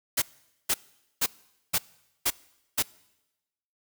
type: noise bursts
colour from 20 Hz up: white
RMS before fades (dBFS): -24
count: 6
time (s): 0.17-2.826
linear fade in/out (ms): 10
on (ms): 51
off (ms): 470
effects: noise-tail reverb RT60 1.0 s tail -23 dB re dry